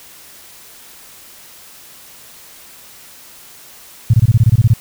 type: tone bursts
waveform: sine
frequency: 113.2 Hz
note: A2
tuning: 50 cents sharp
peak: -5 dBFS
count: 11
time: 4.1-4.737 s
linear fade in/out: 5 ms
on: 37 ms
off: 23 ms
effects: white hiss -40 dBFS RMS until 4.8 s